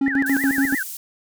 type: tone with tremolo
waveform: triangle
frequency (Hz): 273.8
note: C#4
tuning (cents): -21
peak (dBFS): -14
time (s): 0.01-0.75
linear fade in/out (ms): 5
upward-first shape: square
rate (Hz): 7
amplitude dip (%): 70
type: tone with vibrato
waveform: sine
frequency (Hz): 1738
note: A6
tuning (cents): -22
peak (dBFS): -22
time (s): 0.06-0.83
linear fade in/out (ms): 5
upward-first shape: triangle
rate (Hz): 8.9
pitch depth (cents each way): 270
type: high-pass noise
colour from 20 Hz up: pink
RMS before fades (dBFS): -33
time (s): 0.26-0.97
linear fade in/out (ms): 2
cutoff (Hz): 9300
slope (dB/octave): 12
effects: none